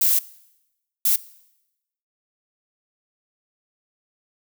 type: noise bursts at uneven times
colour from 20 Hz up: violet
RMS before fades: -18 dBFS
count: 2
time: 0.01-0.19 / 1.05-1.16 s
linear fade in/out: 5 ms
effects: noise-tail reverb RT60 0.9 s tail -20 dB re dry